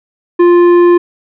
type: tone with tanh clipping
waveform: sine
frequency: 349.2 Hz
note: F4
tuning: in tune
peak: -5 dBFS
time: 0.39-0.98 s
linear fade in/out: 10 ms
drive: 10 dB
effects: none